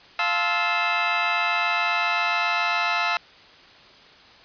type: chord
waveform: 20% pulse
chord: F major seventh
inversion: none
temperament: just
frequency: 698.5 / 873.1 / 1047.7 / 1309.6 Hz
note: F5 / A5 / C6 / E6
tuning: 0 / -14 / +2 / -12 cents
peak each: -22 / -23 / -25 / -20 dBFS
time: 0.19-3.17 s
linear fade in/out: 2 ms
effects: white hiss -49 dBFS RMS until 4.44 s + resampled to 11025 Hz